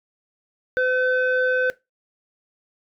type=tone pair together; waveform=sine; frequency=509 / 1524 Hz; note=C5 / G6; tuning=-48 / -49 cents; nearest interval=octave + perfect fifth; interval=1899 cents; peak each=-19 dBFS; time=0.77-1.7 s; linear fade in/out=0 ms; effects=noise-tail reverb RT60 0.2 s tail -19 dB re dry + tanh soft clip ceiling -14 dBFS